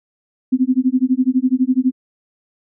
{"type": "tone with tremolo", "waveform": "sine", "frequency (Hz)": 256.9, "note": "C4", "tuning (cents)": -32, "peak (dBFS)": -9, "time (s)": [0.52, 1.92], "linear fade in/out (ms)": 10, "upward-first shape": "sine", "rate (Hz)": 12, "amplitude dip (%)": 100, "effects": []}